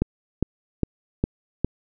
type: click train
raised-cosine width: 3 ms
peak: -7 dBFS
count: 5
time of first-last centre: 0.02-1.646 s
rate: 2.46 Hz
effects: none